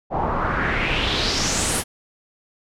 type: noise with low-pass filter sweep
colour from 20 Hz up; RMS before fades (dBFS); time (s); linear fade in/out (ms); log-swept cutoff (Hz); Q
pink; -22; 0.1-1.84; 50; 740 to 11000; 3.4
effects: none